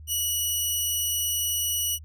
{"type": "tone", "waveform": "5% pulse", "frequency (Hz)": 2931, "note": "F#7", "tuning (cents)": -17, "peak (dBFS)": -15, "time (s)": [0.07, 1.99], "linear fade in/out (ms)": 50, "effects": ["added 77 Hz sine -41 dBFS peak until 2.04 s", "resampled to 32000 Hz"]}